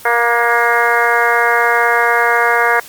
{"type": "harmonic tone with a mistuned harmonic", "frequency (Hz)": 235.8, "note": "A#3", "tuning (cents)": 20, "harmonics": [2, 3, 4, 5, 6, 7, 8, 9], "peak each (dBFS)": [-18, -18, -18, -19, -18, -16, -21, -21], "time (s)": [0.05, 2.8], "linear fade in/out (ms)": 5, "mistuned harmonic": 6, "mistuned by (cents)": 24, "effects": ["white hiss -36 dBFS RMS until 2.88 s", "Opus 32 kbps"]}